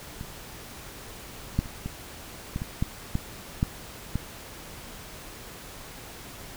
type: clicks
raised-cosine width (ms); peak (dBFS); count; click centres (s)
5; -24 / -10 / -28 / -19 / -17 / -19 / -12 / -13 / -10 / -14; 10; 0.211 / 1.59 / 1.658 / 1.86 / 2.561 / 2.619 / 2.825 / 3.154 / 3.629 / 4.156
effects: pink hiss -43 dBFS RMS until 6.56 s

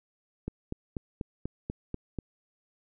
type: click train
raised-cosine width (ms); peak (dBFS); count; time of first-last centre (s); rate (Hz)
3; -20; 8; 0.48-2.187; 4.1
effects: none

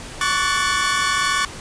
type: chord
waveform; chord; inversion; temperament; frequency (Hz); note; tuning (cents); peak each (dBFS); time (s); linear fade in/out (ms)
sawtooth; D major seventh; third; equal with one note detuned; 1108.7 / 1149.2 / 1480 / 1760; C#6 / D6 / F#6 / A6; 0 / -38 / 0 / 0; -19 / -20 / -20 / -20; 0.21-1.45; 2
effects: pink hiss -35 dBFS RMS until 1.6 s + resampled to 22050 Hz

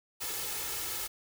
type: noise with comb filter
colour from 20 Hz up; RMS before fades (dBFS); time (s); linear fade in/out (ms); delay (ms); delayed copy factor
white; -36; 0.2-1.08; 20; 2.3; +0.6
effects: none

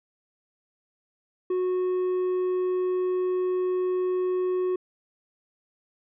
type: tone with hard clipping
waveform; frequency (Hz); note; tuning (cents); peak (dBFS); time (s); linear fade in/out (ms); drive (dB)
sine; 366.6; F#4; -16; -24; 1.5-4.76; 5; 3
effects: resampled to 8000 Hz

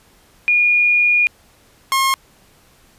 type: tone pair in turn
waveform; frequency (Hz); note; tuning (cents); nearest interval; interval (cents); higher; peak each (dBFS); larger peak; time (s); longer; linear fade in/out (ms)
sine / sawtooth; 2435 / 1074.1; D#7 / C6; -38 / +45; octave + major second; 1417; first; -11 / -10; second; 0.48-1.27 / 1.92-2.14; first; 0
effects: pink hiss -52 dBFS RMS until 2.98 s + resampled to 32000 Hz

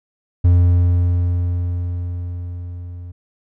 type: tone with level ramp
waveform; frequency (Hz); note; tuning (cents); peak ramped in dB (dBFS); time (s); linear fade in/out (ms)
triangle; 88; F2; +14; -6 to -28; 0.44-3.12; 10
effects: none

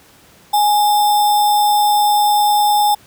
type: tone with sample-and-hold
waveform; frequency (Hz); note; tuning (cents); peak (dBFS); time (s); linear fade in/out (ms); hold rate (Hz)
sine; 830.6; G#5; 0; -10; 0.53-2.95; 10; 4410
effects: pink hiss -47 dBFS RMS until 3.06 s + high-pass 80 Hz 12 dB/octave

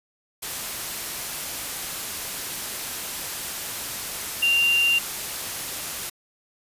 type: tone in noise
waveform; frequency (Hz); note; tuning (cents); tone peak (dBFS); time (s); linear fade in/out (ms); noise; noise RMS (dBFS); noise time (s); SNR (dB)
sine; 2781; F7; -8; -17; 4.42-4.99; 10; white; -31; 0.42-6.1; +11
effects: resampled to 32000 Hz

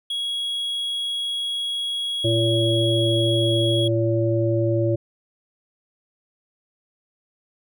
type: tone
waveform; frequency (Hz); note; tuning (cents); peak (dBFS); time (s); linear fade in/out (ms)
triangle; 3322; G#7; 0; -22; 0.1-3.88; 5
type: harmonic tone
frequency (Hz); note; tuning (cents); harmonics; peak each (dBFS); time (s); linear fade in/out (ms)
113.9; A#2; -40; 1 / 3 / 5; -21 / -22 / -24; 2.24-4.96; 10
effects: none

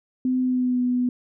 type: tone with pitch glide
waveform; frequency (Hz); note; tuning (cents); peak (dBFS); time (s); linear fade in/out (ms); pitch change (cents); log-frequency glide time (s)
sine; 255.4 to 248.1; C4 to B3; -42 to +8; -19; 0.25-1.09; 2; -50; 0.4-0.81
effects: none

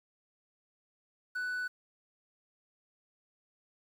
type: tone with quantisation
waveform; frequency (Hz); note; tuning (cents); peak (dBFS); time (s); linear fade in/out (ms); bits
triangle; 1489; F#6; +11; -31; 1.35-1.68; 10; 10
effects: none

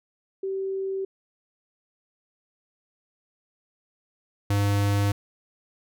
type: tone pair in turn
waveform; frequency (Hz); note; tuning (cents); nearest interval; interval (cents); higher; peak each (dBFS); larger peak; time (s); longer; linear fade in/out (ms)
sine / square; 385.7 / 101.16; G4 / G#2; -28 / -45; octave + major seventh; 2317; first; -26 / -21; second; 0.43-1.05 / 4.5-5.12; neither; 5
effects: none

